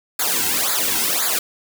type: noise with flanger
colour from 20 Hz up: white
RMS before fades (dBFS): -20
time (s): 0.19-1.39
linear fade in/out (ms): 5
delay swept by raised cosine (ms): 0.34 to 1.74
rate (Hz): 1.9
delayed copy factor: -1
effects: none